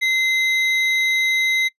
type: tone pair together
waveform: triangle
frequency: 2067 / 3828 Hz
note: C7 / A#7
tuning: -22 / +45 cents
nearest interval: major seventh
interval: 1067 cents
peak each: -15 / -23 dBFS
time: 0.01-1.69 s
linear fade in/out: 20 ms
effects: noise-tail reverb RT60 0.1 s tail -23 dB re dry + resampled to 32000 Hz